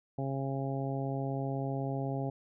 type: harmonic tone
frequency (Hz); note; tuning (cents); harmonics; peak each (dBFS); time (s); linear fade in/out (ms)
136; C#3; -33; 1 / 2 / 3 / 4 / 5 / 6; -34 / -38 / -41 / -42 / -41 / -44; 0.18-2.3; 5
effects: none